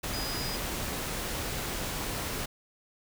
sine tone in noise, 4949 Hz, D#8, 10 cents flat, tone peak -37 dBFS, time 0.13-0.57 s, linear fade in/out 10 ms, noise pink, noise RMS -34 dBFS, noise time 0.03-2.46 s, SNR -6 dB, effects none

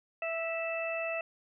harmonic tone with a mistuned harmonic, 659.3 Hz, E5, in tune, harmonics 1 / 2 / 3 / 4, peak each -34 / -43 / -43 / -36 dBFS, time 0.22-1.21 s, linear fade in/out 2 ms, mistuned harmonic 3, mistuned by -16 cents, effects none

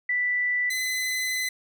sine / sawtooth tone pair in turn, 1975.5 / 2022 Hz, B6 / B6, 0 / +40 cents, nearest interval unison, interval 40 cents, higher second, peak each -22 dBFS, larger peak neither, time 0.09-0.7 / 0.7-1.49 s, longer second, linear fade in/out 5 ms, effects none

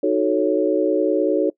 sine chord, D# half-diminished seventh, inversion none, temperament equal, 311.1 / 370 / 440 / 554.4 Hz, D#4 / F#4 / A4 / C#5, 0 / 0 / 0 / 0 cents, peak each -21 dBFS, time 0.03-1.5 s, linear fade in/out 5 ms, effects noise-tail reverb RT60 0.1 s tail -21 dB re dry

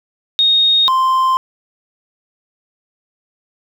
sine / triangle tone pair in turn, 3720 / 1043.9 Hz, A#7 / C6, -4 / -4 cents, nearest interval octave + minor seventh, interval 2200 cents, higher first, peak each -9 dBFS, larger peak neither, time 0.39-0.88 / 0.88-1.37 s, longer neither, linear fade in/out 0 ms, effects 8-bit

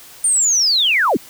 sine linear sweep, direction down, 9100 to 169.8 Hz, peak -12 dBFS, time 0.24-1.17 s, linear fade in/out 5 ms, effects white hiss -41 dBFS RMS until 1.29 s

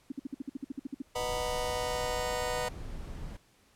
sine tone bursts, 271.8 Hz, C#4, 34 cents flat, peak -32 dBFS, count 13, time 0.1-1.02 s, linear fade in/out 5 ms, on 20 ms, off 55 ms
sawtooth chord, B major seventh, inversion none, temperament just, 493.9 / 617.4 / 740.8 / 926 Hz, B4 / D#5 / F#5 / A#5, 0 / -14 / +2 / -12 cents, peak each -30 / -33 / -34 / -36 dBFS, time 1.15-2.69 s, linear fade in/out 10 ms
brown noise, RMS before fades -41 dBFS, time 1.16-3.37 s, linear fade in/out 5 ms
effects pink hiss -65 dBFS RMS until 3.75 s + low-pass 12000 Hz 12 dB/octave

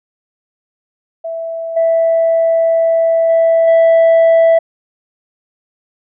sine tone with level steps, 659.3 Hz, E5, in tune, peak -19 / -8 / -6 / -3 dBFS, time 1.24-4.59 s, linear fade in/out 10 ms, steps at 1.76 / 3.29 / 3.67 s, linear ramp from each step 10 ms, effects tanh soft clip ceiling -5 dBFS

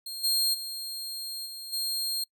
sawtooth tone with level steps, 4220 Hz, C8, 14 cents sharp, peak -32 / -20 / -31 / -35 / -25 dBFS, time 0.06-2.24 s, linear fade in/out 5 ms, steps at 0.23 / 0.53 / 1.45 / 1.72 s, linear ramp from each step 20 ms, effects noise-tail reverb RT60 0.1 s tail -26 dB re dry

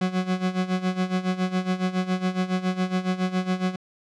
40% pulse tone with tremolo, 184.4 Hz, F#3, 6 cents flat, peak -19 dBFS, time 0.01-3.76 s, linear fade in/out 5 ms, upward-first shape sine, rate 7.2 Hz, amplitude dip 80%, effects low-pass 5000 Hz 12 dB/octave

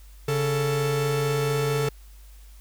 45% pulse tone pair together, 139.28 / 442.2 Hz, C#3 / A4, +9 / +9 cents, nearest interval octave + minor sixth, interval 2000 cents, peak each -25 dBFS, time 0.28-1.89 s, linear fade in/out 5 ms, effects added 50 Hz sine -44 dBFS peak until 2.6 s + white hiss -57 dBFS RMS until 2.6 s

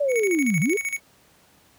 sine linear two-way sweep, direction down then up, 592 to 140.7 to 441.2 Hz, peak -19 dBFS, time 0-0.77 s, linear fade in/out 10 ms, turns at 0.6 s
square tone with tremolo, 2225 Hz, C#7, 6 cents sharp, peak -24 dBFS, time 0.08-1 s, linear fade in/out 50 ms, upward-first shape square, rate 13 Hz, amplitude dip 75%
effects pink hiss -57 dBFS RMS until 1.78 s + high-pass 80 Hz 12 dB/octave

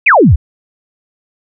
sine exponential sweep, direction down, 2777 to 59.4 Hz, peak -3 dBFS, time 0.06-0.36 s, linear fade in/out 10 ms, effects none

